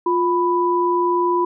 sine tone pair together, 351.8 / 991 Hz, F4 / B5, +13 / +6 cents, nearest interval octave + tritone, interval 1793 cents, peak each -18 dBFS, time 0.06-1.45 s, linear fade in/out 5 ms, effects none

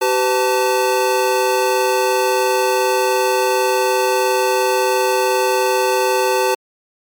square tone cluster, 383.4 / 505 / 887 Hz, G4 / B4 / A5, -38 / +39 / +14 cents, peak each -19 dBFS, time 0.01-6.55 s, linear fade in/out 10 ms, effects MP3 96 kbps

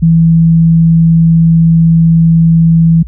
sine tone, 164.81 Hz, E3, in tune, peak -3 dBFS, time 0.02-3.03 s, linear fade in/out 10 ms, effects added 60 Hz sine -22 dBFS peak until 3.07 s

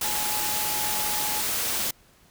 sine tone in noise, 847 Hz, G#5, 34 cents sharp, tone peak -33 dBFS, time 0.04-1.41 s, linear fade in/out 5 ms, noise white, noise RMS -27 dBFS, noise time 0.01-1.91 s, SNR -9 dB, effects pink hiss -58 dBFS RMS until 2.3 s

